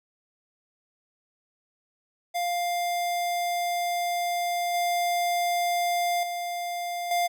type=tone with level steps; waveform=square; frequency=700 Hz; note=F5; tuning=4 cents sharp; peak=-26 / -24 / -30 / -23 dBFS; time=2.34-7.28 s; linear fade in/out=20 ms; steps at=4.74 / 6.23 / 7.11 s; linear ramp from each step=2 ms; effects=none